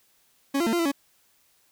40% pulse tone with pitch steps, 276.9 / 342.4 / 225.4 / 345.8 / 334.2 / 280.1 Hz, C#4 / F4 / A3 / F4 / E4 / C#4, -2 / -34 / +42 / -17 / +24 / +18 cents, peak -21 dBFS, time 0.54-0.918 s, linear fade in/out 10 ms, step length 63 ms, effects white hiss -64 dBFS RMS until 1.71 s

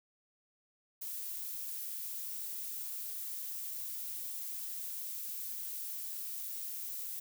violet noise, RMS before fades -41 dBFS, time 1.01-7.2 s, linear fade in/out 10 ms, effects none

